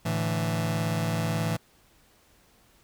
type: chord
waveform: sawtooth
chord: A suspended fourth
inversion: none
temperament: just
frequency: 110 / 146.67 / 165 Hz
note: A2 / D3 / E3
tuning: 0 / -2 / +2 cents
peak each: -25 / -30 / -24 dBFS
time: 0.05-1.57 s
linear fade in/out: 10 ms
effects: pink hiss -61 dBFS RMS until 2.83 s